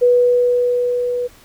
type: tone with level ramp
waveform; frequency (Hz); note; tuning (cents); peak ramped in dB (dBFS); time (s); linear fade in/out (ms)
sine; 490; B4; -14; -8 to -18; 0.01-1.28; 20
effects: pink hiss -47 dBFS RMS until 1.44 s